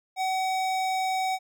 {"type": "tone with notch filter", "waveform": "square", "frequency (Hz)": 755, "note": "F#5", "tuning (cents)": 35, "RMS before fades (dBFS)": -27, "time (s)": [0.16, 1.39], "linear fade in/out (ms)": 50, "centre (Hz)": 12000, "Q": 0.96, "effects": []}